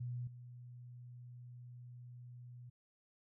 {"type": "tone with level steps", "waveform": "sine", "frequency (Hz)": 122.5, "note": "B2", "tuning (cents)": -14, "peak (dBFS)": [-39, -50], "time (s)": [0, 2.7], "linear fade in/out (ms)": 10, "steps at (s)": 0.27, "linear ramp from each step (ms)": 5, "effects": []}